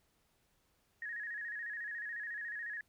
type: tone with vibrato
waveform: sine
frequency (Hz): 1775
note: A6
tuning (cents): +15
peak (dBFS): -39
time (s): 1.02-2.81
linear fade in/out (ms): 2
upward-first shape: square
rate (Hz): 14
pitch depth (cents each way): 82
effects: pink hiss -75 dBFS RMS until 2.88 s